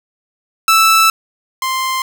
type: tone pair in turn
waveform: sawtooth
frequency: 1318.5 / 1046.5 Hz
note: E6 / C6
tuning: 0 / 0 cents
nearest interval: major third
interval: 400 cents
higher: first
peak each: -4 / -12 dBFS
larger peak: first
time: 0.68-1.1 / 1.62-2.02 s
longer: first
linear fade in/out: 2 ms
effects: none